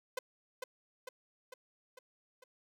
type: tone with echo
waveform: sawtooth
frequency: 510 Hz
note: C5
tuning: 44 cents flat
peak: -30 dBFS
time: 0.17-0.19 s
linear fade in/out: 5 ms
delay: 450 ms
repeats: 5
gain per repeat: -4 dB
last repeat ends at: 2.44 s
effects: none